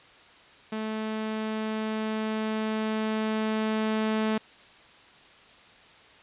sawtooth tone with level ramp, 217.8 Hz, A3, 17 cents flat, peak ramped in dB -26 to -20 dBFS, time 0.72-4.38 s, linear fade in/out 5 ms, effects white hiss -53 dBFS RMS until 6.22 s + resampled to 8000 Hz

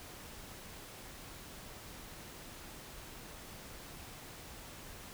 silence, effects pink hiss -50 dBFS RMS until 5.13 s

